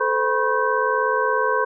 sine tone cluster, 437.2 / 514 / 981 / 1080 / 1543 Hz, A4 / C5 / B5 / C#6 / G6, -11 / -31 / -12 / -45 / -28 cents, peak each -24 dBFS, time 0-1.65 s, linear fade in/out 10 ms, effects none

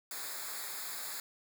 white noise with comb filter, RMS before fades -41 dBFS, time 0.11-1.2 s, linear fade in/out 2 ms, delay 0.34 ms, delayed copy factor -0.85, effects none

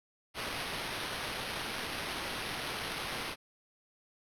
blue noise with sample-and-hold, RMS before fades -38 dBFS, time 0.34-3.36 s, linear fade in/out 50 ms, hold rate 7350 Hz, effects low-pass 12000 Hz 12 dB/octave

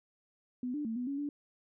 sine tone with pitch steps, 249.6 / 295.6 / 224.8 / 247.1 / 279.2 / 289.7 Hz, B3 / D4 / A3 / B3 / C#4 / D4, +19 / +11 / +37 / +1 / +13 / -24 cents, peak -33 dBFS, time 0.63-1.29 s, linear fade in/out 2 ms, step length 110 ms, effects none

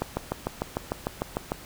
click train, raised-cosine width 1 ms, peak -12 dBFS, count 11, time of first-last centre 0.02-1.519 s, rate 6.67 Hz, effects pink hiss -45 dBFS RMS until 1.65 s

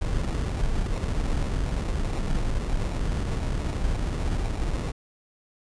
brown noise with sample-and-hold, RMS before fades -26 dBFS, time 0.01-4.92 s, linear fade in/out 10 ms, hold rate 1575 Hz, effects resampled to 22050 Hz

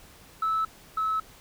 sine tone pair in turn, 1307 / 1297.2 Hz, E6 / E6, -15 / -28 cents, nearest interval unison, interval 13 cents, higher first, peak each -22 / -23 dBFS, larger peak first, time 0.42-0.65 / 0.97-1.2 s, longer neither, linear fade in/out 5 ms, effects tanh soft clip ceiling -20 dBFS + pink hiss -52 dBFS RMS until 1.4 s

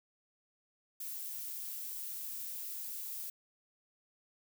violet noise, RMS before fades -42 dBFS, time 1-3.3 s, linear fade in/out 5 ms, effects none

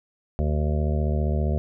harmonic tone, 75.1 Hz, D2, 39 cents sharp, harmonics 1 / 2 / 3 / 5 / 6 / 7 / 8 / 9, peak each -22 / -28 / -31 / -34 / -39 / -37 / -37 / -37 dBFS, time 0.39-1.58 s, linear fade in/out 0 ms, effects none

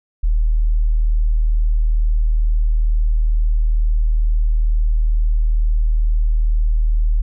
sine tone, 38.89 Hz, D#1, in tune, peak -12 dBFS, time 0.23-7.22 s, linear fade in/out 10 ms, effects none

